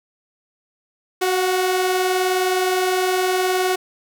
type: tone pair together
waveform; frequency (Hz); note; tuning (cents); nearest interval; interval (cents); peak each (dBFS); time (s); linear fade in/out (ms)
sawtooth; 371.2 / 723; F#4 / F#5; +6 / -40; octave; 1154; -14 / -22; 1.21-3.76; 10
effects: none

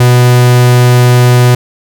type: tone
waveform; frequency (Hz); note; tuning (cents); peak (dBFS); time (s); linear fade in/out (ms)
45% pulse; 123.47; B2; 0; -3; 0-1.55; 5
effects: none

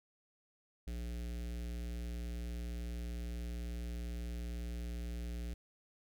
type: tone with notch filter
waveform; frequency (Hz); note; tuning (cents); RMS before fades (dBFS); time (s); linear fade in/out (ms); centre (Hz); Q
square; 58.9; A#1; +19; -41; 0.87-5.54; 5; 1000; 0.74
effects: none

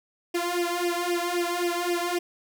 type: tone with flanger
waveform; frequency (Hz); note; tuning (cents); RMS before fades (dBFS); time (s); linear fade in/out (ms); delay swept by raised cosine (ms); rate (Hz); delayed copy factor
sawtooth; 349.2; F4; 0; -27; 0.34-2.19; 10; 0.36 to 1.96; 3.8; +1
effects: none

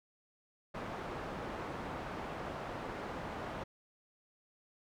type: low-pass noise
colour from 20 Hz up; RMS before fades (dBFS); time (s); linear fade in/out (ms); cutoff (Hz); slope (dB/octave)
white; -42; 0.74-3.64; 10; 1000; 12
effects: none

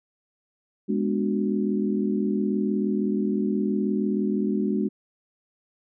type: chord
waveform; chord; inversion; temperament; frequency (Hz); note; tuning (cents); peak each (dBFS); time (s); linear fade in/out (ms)
sine; G# half-diminished seventh; none; equal; 207.7 / 246.9 / 293.7 / 370; G#3 / B3 / D4 / F#4; 0 / 0 / 0 / 0; -24 / -30 / -29 / -29; 0.88-4.89; 20
effects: none

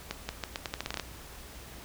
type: accelerating click train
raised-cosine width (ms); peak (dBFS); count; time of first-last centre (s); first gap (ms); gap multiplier
0.2; -15; 12; 0.11-0.997; 180; 0.82
effects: added 60 Hz sine -50 dBFS peak until 1.84 s + pink hiss -48 dBFS RMS until 1.84 s

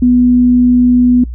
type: tone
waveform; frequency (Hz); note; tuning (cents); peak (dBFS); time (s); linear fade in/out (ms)
sine; 246.9; B3; 0; -5; 0.02-1.24; 5
effects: noise-tail reverb RT60 0.1 s tail -20 dB re dry + added 60 Hz sine -20 dBFS peak until 1.34 s

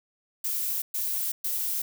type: noise bursts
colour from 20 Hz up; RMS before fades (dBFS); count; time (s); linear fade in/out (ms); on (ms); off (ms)
violet; -29; 3; 0.44-1.82; 5; 380; 120
effects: none

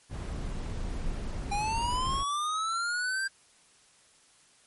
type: noise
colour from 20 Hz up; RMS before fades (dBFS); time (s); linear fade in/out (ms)
brown; -34; 0.09-2.25; 50
type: linear sweep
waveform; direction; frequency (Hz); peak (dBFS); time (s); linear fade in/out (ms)
square; up; 800 to 1592; -29; 1.51-3.28; 10
effects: white hiss -61 dBFS RMS until 4.66 s + MP3 48 kbps

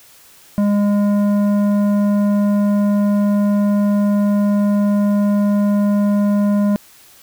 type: tone with tanh clipping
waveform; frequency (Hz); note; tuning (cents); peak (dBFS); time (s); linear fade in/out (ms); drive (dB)
sine; 204.4; G#3; -27; -14; 0.58-6.76; 0; 11
effects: white hiss -46 dBFS RMS until 7.22 s

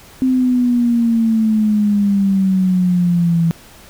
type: exponential sweep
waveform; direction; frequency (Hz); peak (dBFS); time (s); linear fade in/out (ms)
sine; down; 260.8 to 164.9; -11; 0.22-3.51; 0
effects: pink hiss -42 dBFS RMS until 3.89 s

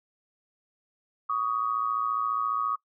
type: tone pair together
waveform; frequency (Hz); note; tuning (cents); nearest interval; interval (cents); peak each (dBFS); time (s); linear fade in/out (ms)
sine; 1129.9 / 1244.5; C#6 / D#6; +33 / 0; major second; 167; -28; 1.29-2.76; 10
effects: noise-tail reverb RT60 0.1 s tail -21 dB re dry

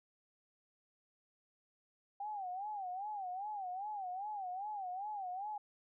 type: tone with vibrato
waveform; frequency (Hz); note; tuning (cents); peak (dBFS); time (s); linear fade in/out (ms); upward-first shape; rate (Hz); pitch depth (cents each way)
sine; 784; G5; 0; -39; 2.2-5.58; 5; sine; 2.5; 150
effects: none

